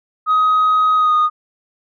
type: tone with pitch glide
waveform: sine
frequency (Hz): 1259 to 1233.8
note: D#6 to D#6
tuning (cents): +20 to -15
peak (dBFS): -9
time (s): 0.26-1.3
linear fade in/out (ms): 50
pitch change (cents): -35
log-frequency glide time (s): 0.96-1.14
effects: tanh soft clip ceiling -9 dBFS